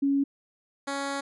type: tone pair in turn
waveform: sine / 10% pulse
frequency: 278.2 / 278.2 Hz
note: C#4 / C#4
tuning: +6 / +6 cents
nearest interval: unison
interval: 0 cents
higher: neither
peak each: -21 dBFS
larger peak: neither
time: 0.02-0.24 / 0.87-1.21 s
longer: second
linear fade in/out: 10 ms
effects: resampled to 24000 Hz